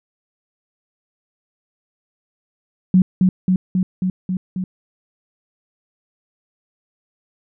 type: tone with echo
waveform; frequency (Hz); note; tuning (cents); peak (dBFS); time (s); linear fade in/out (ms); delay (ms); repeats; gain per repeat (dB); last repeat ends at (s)
sine; 185; F#3; 0; -8; 2.94-3.02; 2; 270; 6; -2; 4.64
effects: none